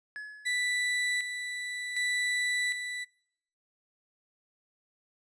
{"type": "tone with exponential decay", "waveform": "triangle", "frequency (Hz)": 1700, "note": "G#6", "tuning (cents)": 40, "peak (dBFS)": -34, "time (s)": [0.16, 0.99], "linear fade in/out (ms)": 0, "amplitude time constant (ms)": 180}
{"type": "tone with tremolo", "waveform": "35% pulse", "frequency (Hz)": 1975.5, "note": "B6", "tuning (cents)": 0, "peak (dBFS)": -26, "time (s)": [0.45, 3.05], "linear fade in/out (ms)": 20, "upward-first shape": "square", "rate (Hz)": 0.66, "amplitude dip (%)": 55}
{"effects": ["noise-tail reverb RT60 0.7 s tail -25 dB re dry", "resampled to 22050 Hz"]}